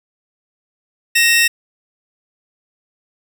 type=tone pair together; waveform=sawtooth; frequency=1868 / 2681 Hz; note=A#6 / E7; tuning=+3 / +29 cents; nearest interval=tritone; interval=626 cents; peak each=-10 dBFS; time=1.15-1.48 s; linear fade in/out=10 ms; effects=none